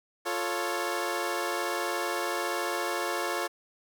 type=chord; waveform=15% pulse; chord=F augmented; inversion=none; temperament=equal; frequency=349.2 / 440 / 554.4 Hz; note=F4 / A4 / C#5; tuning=0 / 0 / 0 cents; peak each=-26 / -28 / -27 dBFS; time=0.25-3.48 s; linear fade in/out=20 ms; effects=none